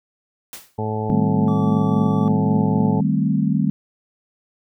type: noise with exponential decay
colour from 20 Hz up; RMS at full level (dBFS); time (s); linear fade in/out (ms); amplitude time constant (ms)
white; -32; 0.53-0.79; 1; 55
type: harmonic tone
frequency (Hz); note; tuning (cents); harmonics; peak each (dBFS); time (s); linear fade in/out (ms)
108.2; A2; -29; 1 / 2 / 3 / 4 / 5 / 6 / 7 / 8; -25 / -28 / -37 / -27 / -34 / -37 / -33 / -29; 0.78-3.01; 10
type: chord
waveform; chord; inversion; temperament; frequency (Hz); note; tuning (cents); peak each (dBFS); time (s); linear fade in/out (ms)
sine; A half-diminished seventh; second; equal; 155.56 / 196 / 220 / 261.6; Eb3 / G3 / A3 / C4; 0 / 0 / 0 / 0; -21 / -20 / -22 / -24; 1.1-3.7; 0
type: tone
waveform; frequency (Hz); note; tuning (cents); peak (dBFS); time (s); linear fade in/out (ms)
triangle; 1153; D6; -32; -30; 1.48-2.28; 0
effects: none